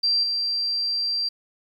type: tone with level steps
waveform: sine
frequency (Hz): 4715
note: D8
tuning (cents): +6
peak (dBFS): -18 / -22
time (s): 0.03-1.29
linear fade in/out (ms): 10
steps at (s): 0.23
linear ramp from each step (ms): 5
effects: 9-bit